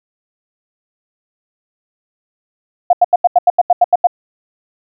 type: tone bursts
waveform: sine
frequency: 710 Hz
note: F5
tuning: 28 cents sharp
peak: -4 dBFS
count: 11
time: 2.9-4.071 s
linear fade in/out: 5 ms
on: 31 ms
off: 83 ms
effects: none